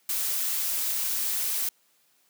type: noise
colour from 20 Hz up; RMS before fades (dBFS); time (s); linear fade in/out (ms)
blue; -28; 0.09-1.69; 2
effects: white hiss -66 dBFS RMS until 2.29 s + high-pass 150 Hz 12 dB/octave